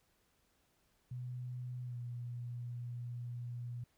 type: tone with pitch glide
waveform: sine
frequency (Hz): 124.5 to 120.89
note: B2 to B2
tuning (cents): +14 to -37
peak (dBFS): -40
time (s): 1.11-3.84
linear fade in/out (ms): 5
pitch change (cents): -51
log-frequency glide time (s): 1.84-1.97
effects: pink hiss -75 dBFS RMS until 3.97 s